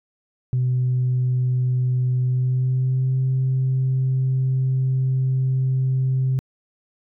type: tone with pitch glide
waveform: sine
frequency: 126.4 to 130.93 Hz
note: B2 to C3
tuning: +41 to +2 cents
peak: -16 dBFS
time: 0.53-6.39 s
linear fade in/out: 0 ms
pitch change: +61 cents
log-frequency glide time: 2.22-3.19 s
effects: tanh soft clip ceiling -14 dBFS